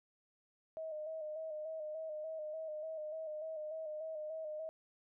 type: tone with vibrato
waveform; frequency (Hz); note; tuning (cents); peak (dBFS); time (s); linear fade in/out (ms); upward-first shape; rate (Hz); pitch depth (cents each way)
sine; 625; D#5; +8; -40; 0.77-4.69; 0; square; 3.4; 39
effects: none

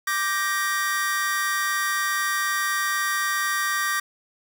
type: chord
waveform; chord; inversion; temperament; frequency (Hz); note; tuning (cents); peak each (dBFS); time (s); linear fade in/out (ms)
45% pulse; G minor; second; just; 1176 / 1568 / 1881.6; D6 / G6 / Bb6; +2 / 0 / +16; -27 / -28 / -26; 0.07-4; 5
effects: none

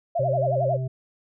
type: tone with vibrato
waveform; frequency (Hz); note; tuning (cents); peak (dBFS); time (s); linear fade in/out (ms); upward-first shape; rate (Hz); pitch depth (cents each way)
sine; 610; D#5; -34; -21; 0.15-0.77; 10; sine; 11; 250
type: harmonic tone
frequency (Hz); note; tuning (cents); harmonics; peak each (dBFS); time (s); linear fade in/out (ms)
130; C3; -11; 1 / 3 / 5; -25 / -39 / -39; 0.19-0.88; 10
effects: none

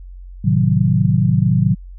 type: chord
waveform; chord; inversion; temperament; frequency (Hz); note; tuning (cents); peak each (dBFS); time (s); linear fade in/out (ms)
sine; A diminished seventh; none; equal with one note detuned; 110 / 131.19 / 155.56 / 185; A2 / C3 / Eb3 / Gb3; 0 / +5 / 0 / 0; -17; 0.44-1.75; 10
effects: added 45 Hz sine -32 dBFS peak until 1.98 s

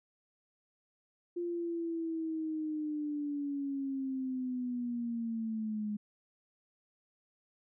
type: linear sweep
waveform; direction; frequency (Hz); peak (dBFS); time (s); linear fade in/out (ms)
sine; down; 349.3 to 207.7; -33; 1.36-5.97; 10
effects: none

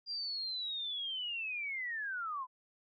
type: linear sweep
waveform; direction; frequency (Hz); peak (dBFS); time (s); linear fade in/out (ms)
sine; down; 4814 to 987.8; -36; 0.06-2.47; 50
effects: none

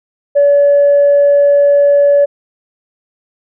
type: tone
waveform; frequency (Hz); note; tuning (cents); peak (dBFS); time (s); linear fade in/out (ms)
sine; 571; D5; -49; -4; 0.35-2.26; 20
effects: tanh soft clip ceiling -2 dBFS

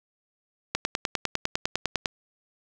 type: click train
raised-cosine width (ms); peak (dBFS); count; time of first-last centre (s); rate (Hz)
0.2; -7; 14; 0.75-2.058; 9.94
effects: none

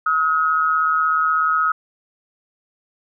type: tone pair together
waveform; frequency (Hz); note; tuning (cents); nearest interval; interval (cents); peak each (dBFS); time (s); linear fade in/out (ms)
sine; 1278 / 1434.5; D#6 / F6; +46 / +46; major second; 200; -16 / -22; 0.06-1.72; 5
effects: none

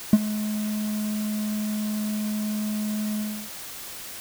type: tone with ADSR envelope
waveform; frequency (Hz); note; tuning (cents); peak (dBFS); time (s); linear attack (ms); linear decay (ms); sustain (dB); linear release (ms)
triangle; 212.3; G#3; +38; -6; 0.13-3.5; 3; 40; -17; 310
effects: white hiss -38 dBFS RMS until 4.2 s

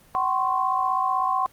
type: tone cluster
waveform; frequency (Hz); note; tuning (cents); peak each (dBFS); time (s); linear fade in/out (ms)
sine; 758 / 1039 / 1095; F#5 / C6 / C#6; +42 / -12 / -22; -25 / -24 / -26; 0.15-1.46; 0
effects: pink hiss -55 dBFS RMS until 1.52 s + Opus 24 kbps

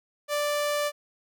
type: tone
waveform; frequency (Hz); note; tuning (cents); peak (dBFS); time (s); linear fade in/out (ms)
sawtooth; 587.3; D5; 0; -21; 0.28-0.92; 50
effects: none

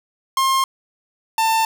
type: tone pair in turn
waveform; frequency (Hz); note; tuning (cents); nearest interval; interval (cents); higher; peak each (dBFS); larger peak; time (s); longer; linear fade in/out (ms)
45% pulse; 1065 / 893.1; C6 / A5; +30 / +26; minor third; 304; first; -15; neither; 0.37-0.64 / 1.38-1.65; neither; 2
effects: none

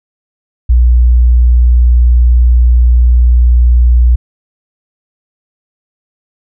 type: tone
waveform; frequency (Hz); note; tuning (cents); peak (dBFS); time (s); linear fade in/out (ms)
sine; 60.3; B1; -41; -3; 0.69-4.16; 10
effects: none

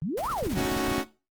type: exponential two-way sweep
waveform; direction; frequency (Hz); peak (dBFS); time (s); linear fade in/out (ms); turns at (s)
sine; up then down; 140 to 1396.9 to 140; -27; 0.02-0.59; 0; 0.3
type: noise with tremolo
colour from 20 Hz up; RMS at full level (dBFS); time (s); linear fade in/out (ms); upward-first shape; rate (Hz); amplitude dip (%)
pink; -36; 0.17-0.92; 5; triangle; 15; 65
type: clicks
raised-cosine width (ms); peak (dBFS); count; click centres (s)
5; -22; 11; 0.427 / 0.468 / 0.531 / 0.573 / 0.614 / 0.652 / 0.72 / 0.767 / 0.883 / 0.917 / 0.982
type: chord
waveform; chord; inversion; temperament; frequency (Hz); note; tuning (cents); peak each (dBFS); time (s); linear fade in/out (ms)
sawtooth; D# half-diminished seventh; second; equal; 220 / 277.2 / 311.1 / 370; A3 / C#4 / D#4 / F#4; 0 / 0 / 0 / 0; -31 / -26 / -31 / -25; 0.54-1.05; 50
effects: noise-tail reverb RT60 0.3 s tail -18 dB re dry + Opus 24 kbps

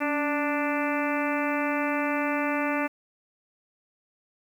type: harmonic tone with a mistuned harmonic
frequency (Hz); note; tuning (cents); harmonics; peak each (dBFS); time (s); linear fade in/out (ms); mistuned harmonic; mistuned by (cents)
294; D4; +2; 1 / 2 / 3 / 4 / 5 / 6 / 7 / 8 / 9; -28 / -31 / -33 / -34 / -35 / -36 / -36 / -37 / -38; 0-2.88; 20; 1; -53
effects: 9-bit

